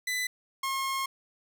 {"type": "tone pair in turn", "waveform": "sawtooth", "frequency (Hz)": [2000, 1076.4], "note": ["B6", "C6"], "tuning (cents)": [21, 49], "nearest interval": "major seventh", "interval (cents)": 1072, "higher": "first", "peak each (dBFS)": -25, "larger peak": "neither", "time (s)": [[0.07, 0.27], [0.63, 1.06]], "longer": "second", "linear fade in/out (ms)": 5, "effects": []}